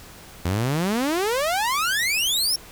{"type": "exponential sweep", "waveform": "sawtooth", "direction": "up", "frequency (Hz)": [83.8, 5588], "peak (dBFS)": -17, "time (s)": [0.45, 2.56], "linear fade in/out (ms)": 5, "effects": ["pink hiss -44 dBFS RMS until 2.71 s"]}